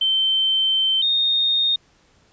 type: tone pair in turn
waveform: sine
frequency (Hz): 3100 / 3687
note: G7 / A#7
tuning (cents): -20 / -20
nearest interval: minor third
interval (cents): 300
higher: second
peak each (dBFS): -16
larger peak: neither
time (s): 0.01-1.02 / 1.02-1.76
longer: first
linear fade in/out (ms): 5
effects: pink hiss -58 dBFS RMS until 2.32 s + resampled to 16000 Hz